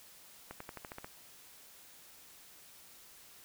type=accelerating click train; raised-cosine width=0.5 ms; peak=-28 dBFS; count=8; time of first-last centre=0.51-1.045 s; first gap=94 ms; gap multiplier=0.93; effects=white hiss -57 dBFS RMS until 3.44 s